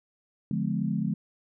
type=chord; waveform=sine; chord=D diminished seventh; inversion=none; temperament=just; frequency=146.83 / 176.2 / 211.4 / 253.7 Hz; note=D3 / F3 / Ab3 / Cb4; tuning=0 / +16 / +31 / +47 cents; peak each=-32 / -30 / -29 / -35 dBFS; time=0.51-1.14 s; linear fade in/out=2 ms; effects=none